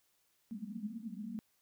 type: band-pass noise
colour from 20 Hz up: white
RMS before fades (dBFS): -43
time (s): 0.51-1.39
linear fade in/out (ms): 0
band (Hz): 200 to 230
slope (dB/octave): 96
effects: white hiss -75 dBFS RMS until 1.61 s